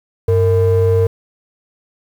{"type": "ring-modulated tone", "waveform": "triangle", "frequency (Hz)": 277.2, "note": "C#4", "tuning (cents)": 0, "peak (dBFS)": -4, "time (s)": [0.28, 1.07], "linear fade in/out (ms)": 5, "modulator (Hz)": 180, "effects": ["tanh soft clip ceiling -3 dBFS", "7-bit"]}